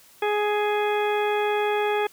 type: harmonic tone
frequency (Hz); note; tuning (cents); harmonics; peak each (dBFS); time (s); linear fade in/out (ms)
417.1; G#4; +7; 1 / 2 / 3 / 4 / 5 / 6 / 8; -23 / -26 / -34 / -33 / -36 / -34 / -38; 0.22-2.07; 5
effects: white hiss -53 dBFS RMS until 2.12 s